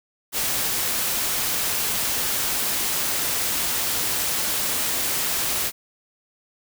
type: noise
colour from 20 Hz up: white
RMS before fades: -24 dBFS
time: 0.32-5.72 s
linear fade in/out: 50 ms
effects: none